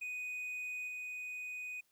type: tone with level steps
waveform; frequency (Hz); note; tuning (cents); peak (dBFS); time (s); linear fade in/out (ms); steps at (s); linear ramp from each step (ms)
triangle; 2489; D#7; 0; -37 / -39; 0.01-1.81; 10; 0.87; 20
effects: white hiss -75 dBFS RMS until 1.91 s